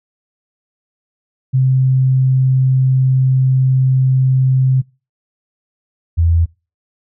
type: tone pair in turn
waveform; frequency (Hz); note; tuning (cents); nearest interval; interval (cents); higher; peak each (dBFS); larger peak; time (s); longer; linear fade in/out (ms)
sine; 130.81 / 83.65; C3 / E2; 0 / +26; minor sixth; 774; first; -9; neither; 1.53-4.82 / 6.17-6.46; first; 20
effects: noise-tail reverb RT60 0.3 s tail -24 dB re dry